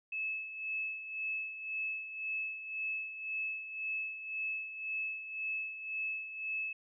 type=tone with tremolo; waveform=sine; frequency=2600 Hz; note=E7; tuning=24 cents flat; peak=-33 dBFS; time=0.12-6.73 s; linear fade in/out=5 ms; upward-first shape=sine; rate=1.9 Hz; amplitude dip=65%; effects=none